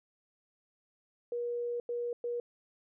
sine tone bursts at uneven times, 478.8 Hz, A#4, 46 cents sharp, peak -32 dBFS, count 3, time 1.32-1.8 / 1.89-2.13 / 2.24-2.4 s, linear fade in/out 2 ms, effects none

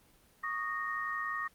sine tone cluster, 1120 / 1231 / 1857 Hz, C#6 / D#6 / A#6, +18 / -19 / -7 cents, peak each -39 / -38 / -36 dBFS, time 0.43-1.48 s, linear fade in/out 10 ms, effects pink hiss -64 dBFS RMS until 1.54 s + Opus 24 kbps

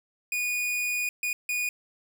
45% pulse tone bursts at uneven times, 2460 Hz, D#7, 20 cents flat, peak -26 dBFS, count 3, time 0.32-1.09 / 1.23-1.33 / 1.49-1.69 s, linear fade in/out 2 ms, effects none

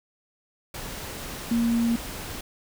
sine tone in noise, 233.1 Hz, A#3, in tune, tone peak -20 dBFS, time 1.51-1.96 s, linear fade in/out 5 ms, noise pink, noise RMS -36 dBFS, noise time 0.74-2.41 s, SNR +13 dB, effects none

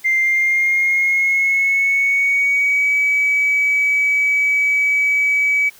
sine tone with pitch glide, 2093 to 2282 Hz, C7 to C#7, 0 to +50 cents, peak -12 dBFS, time 0.04-5.7 s, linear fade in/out 20 ms, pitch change +150 cents, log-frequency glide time 0.18-2.95 s, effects tanh soft clip ceiling -9 dBFS + white hiss -46 dBFS RMS until 5.79 s

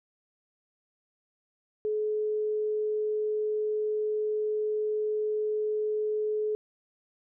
sine tone, 426.7 Hz, G#4, 47 cents sharp, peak -26 dBFS, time 1.85-6.55 s, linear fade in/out 0 ms, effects none

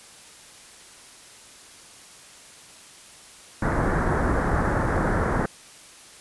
pink low-pass noise, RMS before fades -23 dBFS, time 3.62-5.46 s, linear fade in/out 5 ms, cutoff 1800 Hz, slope 48 dB/octave, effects white hiss -47 dBFS RMS until 6.2 s + resampled to 24000 Hz

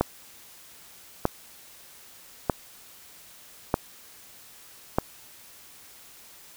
click train, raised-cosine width 1 ms, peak -6 dBFS, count 5, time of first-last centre 0.01-4.985 s, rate 0.804 Hz, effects white hiss -50 dBFS RMS until 6.56 s

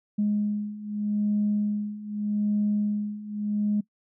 sine beating tone pair, 207.7 / 208.52 Hz, G#3 / G#3, 0 / +7 cents, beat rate 0.82 Hz, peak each -28 / -25 dBFS, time 0.18-3.81 s, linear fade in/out 10 ms, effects noise-tail reverb RT60 0.1 s tail -21 dB re dry + tanh soft clip ceiling -16 dBFS

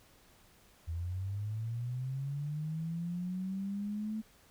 sine linear sweep, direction up, 80.5 to 220 Hz, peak -34 dBFS, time 0.87-4.22 s, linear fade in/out 20 ms, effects pink hiss -63 dBFS RMS until 4.5 s

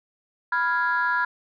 sine chord, F diminished, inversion second, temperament equal, 987.8 / 1396.9 / 1661.2 Hz, Cb6 / F6 / Ab6, 0 / 0 / 0 cents, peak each -24 / -24 / -24 dBFS, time 0.52-1.25 s, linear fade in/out 5 ms, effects tanh soft clip ceiling -14 dBFS

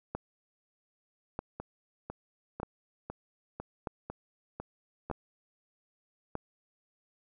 two click trains, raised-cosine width 1 ms, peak -24 / -20 dBFS, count 8 / 6, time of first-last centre 1.6-5.1 / 0.15-6.353 s, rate 2 / 0.806 Hz, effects none

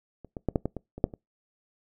clicks, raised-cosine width 2 ms, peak -30 / -22 / -12 / -10 / -15 / -21 / -26 / -7 / -27 dBFS, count 9, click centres 0.247 / 0.368 / 0.487 / 0.558 / 0.656 / 0.767 / 0.98 / 1.041 / 1.138 s, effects noise-tail reverb RT60 0.2 s tail -24 dB re dry

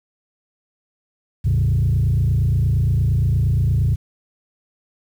sine tone with frequency modulation, 103.83 Hz, G#2, in tune, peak -13 dBFS, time 1.44-3.96 s, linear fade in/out 20 ms, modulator 28.6 Hz, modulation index 1.4, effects tanh soft clip ceiling -11 dBFS + 8-bit

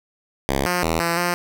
5% pulse tone with pitch steps, 68.3 / 178.1 / 81.7 / 169.2 / 175.5 Hz, C#2 / F3 / E2 / E3 / F3, -25 / +34 / -15 / +45 / +9 cents, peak -8 dBFS, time 0.49-1.34 s, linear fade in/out 0 ms, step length 170 ms, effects none

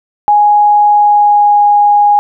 sine tone with pitch glide, 830.6 to 824.4 Hz, G#5 to G#5, 0 to -13 cents, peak -4 dBFS, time 0.28-2.19 s, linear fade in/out 0 ms, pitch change -13 cents, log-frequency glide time 0.9-1.6 s, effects none

